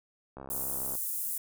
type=click train; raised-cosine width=1 ms; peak=-29 dBFS; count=40; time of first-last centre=0.37-0.952 s; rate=67 Hz
type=high-pass noise; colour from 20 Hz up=pink; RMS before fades=-34 dBFS; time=0.5-1.38 s; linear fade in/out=5 ms; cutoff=9700 Hz; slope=24 dB/octave
effects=none